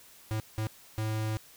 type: tone bursts at uneven times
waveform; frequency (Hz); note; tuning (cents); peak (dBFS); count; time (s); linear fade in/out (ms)
square; 109; A2; -16; -30; 3; 0.31-0.4 / 0.58-0.67 / 0.98-1.37; 0
effects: white hiss -55 dBFS RMS until 1.56 s